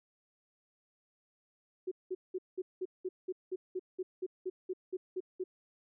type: tone bursts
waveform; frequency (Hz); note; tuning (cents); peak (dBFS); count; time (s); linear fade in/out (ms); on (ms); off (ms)
sine; 370; F#4; 0; -33; 16; 1.87-5.44; 10; 45; 190
effects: none